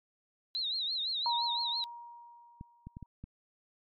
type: tone with vibrato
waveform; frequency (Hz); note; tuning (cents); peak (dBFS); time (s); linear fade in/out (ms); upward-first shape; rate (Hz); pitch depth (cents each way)
sine; 3951; B7; 0; -31; 0.55-1.84; 0; triangle; 5.9; 160
type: tone with exponential decay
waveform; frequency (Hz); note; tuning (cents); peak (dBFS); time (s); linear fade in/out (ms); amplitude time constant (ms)
sine; 946; A#5; +25; -28; 1.26-3.06; 1; 390
type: clicks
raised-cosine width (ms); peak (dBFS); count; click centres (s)
5; -31; 5; 2.611 / 2.87 / 2.969 / 3.027 / 3.24
effects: MP3 96 kbps